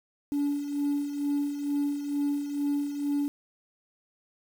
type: tone with tremolo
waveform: sine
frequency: 287.2 Hz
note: D4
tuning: 39 cents flat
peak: -22 dBFS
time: 0.32-3.28 s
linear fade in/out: 0 ms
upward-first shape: sine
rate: 2.2 Hz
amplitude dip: 65%
effects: tanh soft clip ceiling -22 dBFS + 8-bit